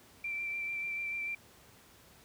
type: tone with vibrato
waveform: sine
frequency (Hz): 2349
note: D7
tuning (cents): 0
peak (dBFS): -34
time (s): 0.24-1.35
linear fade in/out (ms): 5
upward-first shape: sine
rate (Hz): 6.8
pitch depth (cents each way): 16
effects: pink hiss -59 dBFS RMS until 2.24 s + high-pass 60 Hz 12 dB/octave